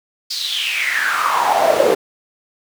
brown noise with high-pass filter sweep, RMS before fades -17 dBFS, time 0.3-1.95 s, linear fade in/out 10 ms, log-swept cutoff 4700 to 430 Hz, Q 7, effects none

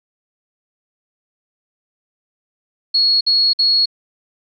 sine tone bursts, 4332 Hz, C#8, 41 cents flat, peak -11 dBFS, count 3, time 2.94-3.858 s, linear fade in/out 10 ms, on 270 ms, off 54 ms, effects none

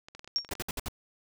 clicks, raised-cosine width 0.2 ms, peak -28 dBFS, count 10, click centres 0.085 / 0.15 / 0.194 / 0.245 / 0.276 / 0.385 / 0.448 / 0.49 / 0.522 / 0.553 s
sine tone with exponential decay, 5540 Hz, F8, 15 cents flat, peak -21 dBFS, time 0.36-0.48 s, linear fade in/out 0 ms, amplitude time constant 24 ms
pink noise bursts, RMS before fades -34 dBFS, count 5, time 0.51-0.884 s, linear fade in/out 2 ms, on 26 ms, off 61 ms
effects none

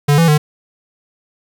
square tone with pitch steps, 144.9 / 166.4 / 150.6 Hz, D3 / E3 / D3, -23 / +17 / +44 cents, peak -9 dBFS, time 0.08-0.38 s, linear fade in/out 10 ms, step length 100 ms, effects 8-bit

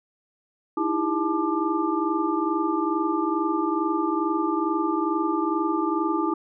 sine tone cluster, 309.5 / 331.8 / 402.3 / 870 / 1191 Hz, D#4 / E4 / G4 / A5 / D6, -9 / +11 / +45 / -20 / +24 cents, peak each -28 / -25 / -32 / -30 / -28 dBFS, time 0.77-6.34 s, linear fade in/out 5 ms, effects none

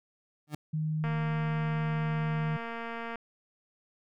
30% pulse tone with exponential growth, 149.9 Hz, D3, 36 cents sharp, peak -28 dBFS, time 0.47-0.55 s, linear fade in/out 5 ms, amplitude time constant 16 ms
sine tone, 155.56 Hz, D#3, in tune, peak -28 dBFS, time 0.73-2.57 s, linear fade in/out 10 ms
click train, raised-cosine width 0.5 ms, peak -24 dBFS, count 490, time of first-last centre 1.04-3.157 s, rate 231 Hz
effects none

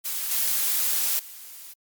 blue noise with level steps, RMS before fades -29 / -24 / -42 dBFS, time 0.04-1.74 s, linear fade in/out 20 ms, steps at 0.31 / 1.19 s, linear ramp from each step 2 ms, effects Opus 48 kbps

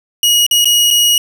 sawtooth tone with dropouts, 2896 Hz, F#7, 38 cents flat, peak -5 dBFS, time 0.23-1.18 s, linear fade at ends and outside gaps 2 ms, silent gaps 0.465-0.511 / 0.645-0.655 / 0.905-0.909 s, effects none

